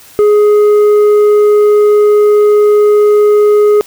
sine tone with tanh clipping, 417.6 Hz, G#4, 10 cents sharp, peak -5 dBFS, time 0.19-3.81 s, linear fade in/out 0 ms, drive 5 dB, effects white hiss -38 dBFS RMS until 3.86 s

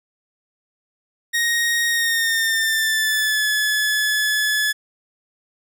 sawtooth tone with pitch glide, 1870 to 1714.8 Hz, A#6 to A6, +5 to -45 cents, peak -14 dBFS, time 1.33-4.73 s, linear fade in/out 20 ms, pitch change -150 cents, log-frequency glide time 1.88-3.46 s, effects none

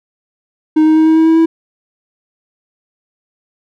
triangle tone with pitch steps, 311.1 / 313.6 / 316.2 / 318.7 / 321.3 / 323.9 / 326.6 Hz, D#4 / D#4 / D#4 / D#4 / E4 / E4 / E4, 0 / +14 / +28 / +42 / -44 / -30 / -16 cents, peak -4 dBFS, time 0.76-1.46 s, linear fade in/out 10 ms, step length 100 ms, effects none

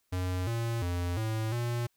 square tone with pitch steps, 91.3 / 115.9 / 87.9 / 110.3 / 119.3 Hz, F#2 / A#2 / F2 / A2 / A#2, -23 / -10 / +12 / +5 / +41 cents, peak -30 dBFS, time 0.12-1.87 s, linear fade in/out 10 ms, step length 350 ms, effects white hiss -75 dBFS RMS until 1.96 s

